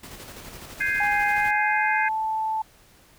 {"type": "noise with tremolo", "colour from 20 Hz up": "pink", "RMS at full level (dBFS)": -40, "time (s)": [0.03, 1.51], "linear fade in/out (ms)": 5, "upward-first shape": "square", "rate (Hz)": 12, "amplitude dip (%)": 35}
{"type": "chord", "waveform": "sine", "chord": "Ab major seventh", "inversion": "third", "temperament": "equal", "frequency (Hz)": [1568, 1661.2, 2093, 2489], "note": ["G6", "Ab6", "C7", "Eb7"], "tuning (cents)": [0, 0, 0, 0], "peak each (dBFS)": [-28, -26, -26, -31], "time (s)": [0.8, 2.09], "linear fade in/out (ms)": 10}
{"type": "tone with pitch glide", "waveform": "sine", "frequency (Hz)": [823, 877], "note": ["G#5", "A5"], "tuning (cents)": [-16, -6], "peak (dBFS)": -23, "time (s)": [1, 2.62], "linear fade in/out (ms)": 5, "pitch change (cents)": 110, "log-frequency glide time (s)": [1.27, 2.15]}
{"effects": ["pink hiss -55 dBFS RMS until 3.18 s"]}